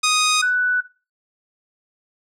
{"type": "tone pair in turn", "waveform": ["10% pulse", "sine"], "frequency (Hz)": [1244.5, 1486.6], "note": ["D#6", "F#6"], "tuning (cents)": [0, 8], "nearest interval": "minor third", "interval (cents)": 308, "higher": "second", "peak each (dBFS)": [-7, -15], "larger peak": "first", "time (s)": [[0.03, 0.42], [0.42, 0.81]], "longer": "neither", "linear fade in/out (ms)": 10, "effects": ["noise-tail reverb RT60 0.3 s tail -17 dB re dry", "low-pass 11000 Hz 12 dB/octave"]}